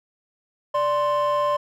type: tone pair together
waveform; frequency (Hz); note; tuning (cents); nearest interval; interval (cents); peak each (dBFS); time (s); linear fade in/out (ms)
triangle; 587.3 / 1047.2; D5 / C6; 0 / +1; minor seventh; 1001; -19; 0.74-1.57; 10
effects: tanh soft clip ceiling -13 dBFS